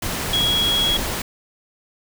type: tone in noise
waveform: sine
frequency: 3322 Hz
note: G#7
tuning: in tune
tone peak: -17 dBFS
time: 0.33-0.97 s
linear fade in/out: 5 ms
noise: pink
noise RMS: -25 dBFS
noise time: 0.02-1.22 s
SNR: +5 dB
effects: none